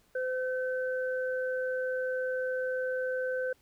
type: tone pair together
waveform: sine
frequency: 512 / 1531.4 Hz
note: C5 / G6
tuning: -38 / -41 cents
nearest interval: octave + perfect fifth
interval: 1897 cents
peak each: -30 / -36 dBFS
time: 0.15-3.53 s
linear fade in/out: 5 ms
effects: pink hiss -67 dBFS RMS until 3.61 s